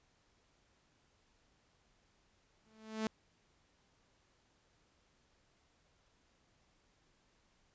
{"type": "tone with exponential growth", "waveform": "sawtooth", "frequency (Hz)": 219, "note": "A3", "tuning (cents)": -8, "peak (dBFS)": -28, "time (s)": [2.65, 3.07], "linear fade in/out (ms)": 2, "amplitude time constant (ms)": 90, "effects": ["pink hiss -73 dBFS RMS until 7.74 s", "resampled to 16000 Hz"]}